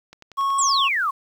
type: click train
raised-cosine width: 0.2 ms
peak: -25 dBFS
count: 5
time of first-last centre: 0.13-0.504 s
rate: 10.7 Hz
type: tone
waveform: triangle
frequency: 1100 Hz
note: C#6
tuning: 14 cents flat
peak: -17 dBFS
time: 0.37-0.89 s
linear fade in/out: 20 ms
type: exponential sweep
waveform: sine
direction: down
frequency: 8372 to 1046.5 Hz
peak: -19 dBFS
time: 0.58-1.11 s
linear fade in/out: 10 ms
effects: 8-bit